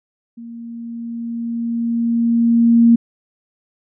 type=tone with level ramp; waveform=sine; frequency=232.9 Hz; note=A#3; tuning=1 cent flat; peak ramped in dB=-31 to -6 dBFS; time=0.37-2.96 s; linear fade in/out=10 ms; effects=none